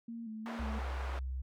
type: tone with vibrato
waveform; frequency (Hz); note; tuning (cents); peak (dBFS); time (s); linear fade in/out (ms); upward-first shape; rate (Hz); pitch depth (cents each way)
sine; 224.7; A3; +37; -40; 0.08-0.79; 5; square; 2.7; 49
type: band-pass noise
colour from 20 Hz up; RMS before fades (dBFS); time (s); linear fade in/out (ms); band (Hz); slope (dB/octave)
white; -45; 0.46-1.19; 0; 440 to 1200; 12
type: tone with pitch glide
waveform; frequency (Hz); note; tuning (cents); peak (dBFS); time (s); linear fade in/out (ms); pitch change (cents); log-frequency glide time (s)
sine; 65.41 to 64.85; C2 to C2; 0 to -15; -35; 0.59-1.42; 10; -15; 0.86-1.23
effects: none